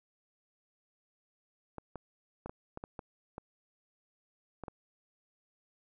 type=clicks; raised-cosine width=1 ms; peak=-27 dBFS; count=10; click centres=1.783 / 1.957 / 2.46 / 2.495 / 2.774 / 2.839 / 2.992 / 3.381 / 4.637 / 4.682 s; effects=none